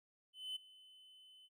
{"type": "tone with ADSR envelope", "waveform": "triangle", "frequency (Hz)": 3033, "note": "F#7", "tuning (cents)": 42, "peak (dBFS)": -38, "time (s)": [0.33, 1.49], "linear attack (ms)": 230, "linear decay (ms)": 9, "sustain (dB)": -20, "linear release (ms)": 39, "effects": []}